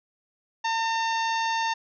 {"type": "harmonic tone", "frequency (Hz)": 906, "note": "A#5", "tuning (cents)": -50, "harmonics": [1, 2, 3, 4, 5, 6, 7], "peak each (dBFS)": [-25, -31, -35, -37, -39, -41, -42], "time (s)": [0.64, 1.74], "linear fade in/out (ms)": 10, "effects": []}